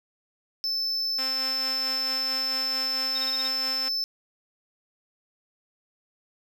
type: tone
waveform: triangle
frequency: 5274 Hz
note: E8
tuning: in tune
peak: -24 dBFS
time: 0.64-4.04 s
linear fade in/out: 0 ms
type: tone with tremolo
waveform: 5% pulse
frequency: 261.6 Hz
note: C4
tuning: in tune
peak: -22 dBFS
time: 1.18-3.89 s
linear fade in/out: 10 ms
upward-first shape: sine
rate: 4.5 Hz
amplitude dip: 35%
type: tone bursts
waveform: sine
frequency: 3729 Hz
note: A#7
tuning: in tune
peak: -31 dBFS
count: 6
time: 3.15-3.479 s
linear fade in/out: 5 ms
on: 34 ms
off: 25 ms
effects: none

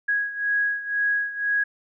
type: beating tone pair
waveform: sine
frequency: 1656 / 1658 Hz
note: G#6 / G#6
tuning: -5 / -3 cents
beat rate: 2 Hz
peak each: -23 / -27 dBFS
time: 0.08-1.64 s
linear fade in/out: 10 ms
effects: none

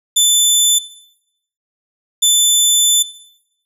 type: tone bursts at uneven times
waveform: 20% pulse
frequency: 3520 Hz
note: A7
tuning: in tune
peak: -3 dBFS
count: 2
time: 0.16-0.79 / 2.22-3.03 s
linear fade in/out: 10 ms
effects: noise-tail reverb RT60 0.8 s tail -18 dB re dry

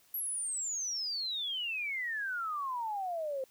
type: exponential sweep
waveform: sine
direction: down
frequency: 11920 to 515 Hz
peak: -33 dBFS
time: 0.14-3.44 s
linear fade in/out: 2 ms
effects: white hiss -65 dBFS RMS until 3.5 s

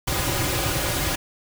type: noise with comb filter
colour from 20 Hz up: pink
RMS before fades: -24 dBFS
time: 0.07-1.16 s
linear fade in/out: 10 ms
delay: 4.5 ms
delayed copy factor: -1
effects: none

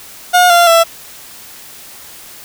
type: tone with pitch steps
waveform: 30% pulse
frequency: 718 / 691.9 / 666.8 Hz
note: F5 / F5 / E5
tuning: +48 / -16 / +20 cents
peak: -3 dBFS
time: 0.33-0.84 s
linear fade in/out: 20 ms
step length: 170 ms
effects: white hiss -35 dBFS RMS until 2.44 s

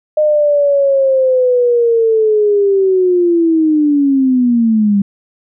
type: linear sweep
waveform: sine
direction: down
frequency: 613 to 196.6 Hz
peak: -8 dBFS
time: 0.17-5.02 s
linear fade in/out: 5 ms
effects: none

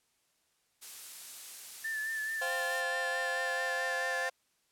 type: noise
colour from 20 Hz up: blue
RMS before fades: -43 dBFS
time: 0.81-2.82 s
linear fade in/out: 20 ms
type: tone with vibrato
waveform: sine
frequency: 1760 Hz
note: A6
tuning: in tune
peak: -33 dBFS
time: 1.84-4.29 s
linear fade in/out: 10 ms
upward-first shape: sine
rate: 4.6 Hz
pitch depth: 36 cents each way
type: chord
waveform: sawtooth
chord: C suspended fourth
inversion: none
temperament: just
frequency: 523.3 / 697.7 / 784.9 Hz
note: C5 / F5 / G5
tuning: 0 / -2 / +2 cents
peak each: -33 / -35 / -38 dBFS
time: 2.41-4.3 s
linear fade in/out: 10 ms
effects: white hiss -74 dBFS RMS until 4.71 s + low-pass 11000 Hz 12 dB/octave

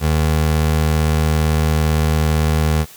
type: tone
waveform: 25% pulse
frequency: 77.78 Hz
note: D#2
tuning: in tune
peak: -10 dBFS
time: 0-2.86 s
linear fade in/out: 50 ms
effects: white hiss -41 dBFS RMS until 2.96 s

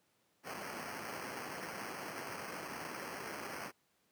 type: noise with sample-and-hold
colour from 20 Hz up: white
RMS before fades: -44 dBFS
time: 0.43-3.72 s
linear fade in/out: 50 ms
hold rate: 3675 Hz
effects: pink hiss -75 dBFS RMS until 4.11 s + high-pass 150 Hz 12 dB/octave

